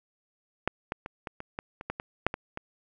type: clicks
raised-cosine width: 0.5 ms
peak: -10 / -15 / -22 / -20 / -23 / -18 / -24 / -16 / -19 / -7 / -17 / -20 dBFS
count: 12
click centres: 0.676 / 0.921 / 1.061 / 1.272 / 1.404 / 1.589 / 1.811 / 1.9 / 1.999 / 2.266 / 2.341 / 2.574 s
effects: none